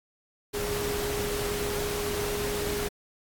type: tone in noise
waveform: sine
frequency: 411.7 Hz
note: G#4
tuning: 15 cents flat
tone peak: -30 dBFS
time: 0.53-2.89 s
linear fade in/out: 20 ms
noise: pink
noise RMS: -33 dBFS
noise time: 0.53-2.89 s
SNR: 0 dB
effects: AAC 64 kbps